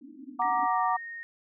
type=band-pass noise; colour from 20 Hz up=pink; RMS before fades=-46 dBFS; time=0.01-0.67 s; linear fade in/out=5 ms; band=240 to 300 Hz; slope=96 dB/octave
type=chord; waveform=sine; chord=Gb augmented; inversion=none; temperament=equal; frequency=740 / 932.3 / 1174.7 Hz; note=Gb5 / Bb5 / D6; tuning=0 / 0 / 0 cents; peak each=-28 dBFS; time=0.39-0.97 s; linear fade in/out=10 ms
type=tone with pitch glide; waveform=sine; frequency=1900 to 1853.4 Hz; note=A#6 to A#6; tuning=+33 to -10 cents; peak=-37 dBFS; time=0.42-1.23 s; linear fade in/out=0 ms; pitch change=-43 cents; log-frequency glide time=0.64-0.82 s
effects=none